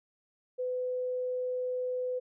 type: tone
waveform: sine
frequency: 503 Hz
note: B4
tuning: 32 cents sharp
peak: -30 dBFS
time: 0.58-2.2 s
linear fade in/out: 20 ms
effects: none